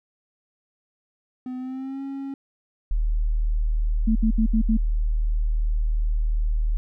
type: tone with pitch glide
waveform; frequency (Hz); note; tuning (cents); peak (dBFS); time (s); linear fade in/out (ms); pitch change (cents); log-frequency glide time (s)
triangle; 253.7 to 273.5; B3 to C#4; +47 to -23; -27; 1.46-2.34; 2; +130; 1.57-2.02
type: tone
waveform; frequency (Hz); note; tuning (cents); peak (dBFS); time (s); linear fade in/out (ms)
sine; 38.62; D#1; -12; -19; 2.91-6.77; 0
type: tone bursts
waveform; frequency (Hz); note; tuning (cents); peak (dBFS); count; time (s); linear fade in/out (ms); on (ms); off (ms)
sine; 220; A3; 0; -18; 5; 4.07-4.772; 10; 86; 68
effects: none